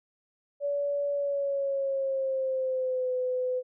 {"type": "tone with pitch glide", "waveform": "sine", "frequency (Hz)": [571, 505.8], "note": ["D5", "B4"], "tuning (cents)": [-49, 41], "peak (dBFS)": -26, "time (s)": [0.6, 3.63], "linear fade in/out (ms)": 50, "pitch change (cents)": -210, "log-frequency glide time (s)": [1.12, 3.12], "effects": []}